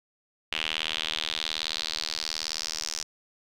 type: tone with band-pass filter sweep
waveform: sawtooth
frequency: 78.8 Hz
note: D#2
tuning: 23 cents sharp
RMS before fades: -32 dBFS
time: 0.52-3.03 s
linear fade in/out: 5 ms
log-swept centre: 2900 to 5700 Hz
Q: 3.8
effects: none